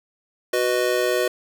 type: chord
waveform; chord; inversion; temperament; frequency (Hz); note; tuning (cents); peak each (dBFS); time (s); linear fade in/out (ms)
square; B major; second; just; 370.4 / 493.9 / 617.4; F#4 / B4 / D#5; +2 / 0 / -14; -24 / -24 / -25; 0.53-1.28; 5
effects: none